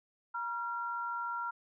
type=tone pair together; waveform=sine; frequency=954 / 1377 Hz; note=A#5 / F6; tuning=+40 / -25 cents; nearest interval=tritone; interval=635 cents; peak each=-38 / -36 dBFS; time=0.34-1.51 s; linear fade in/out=10 ms; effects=none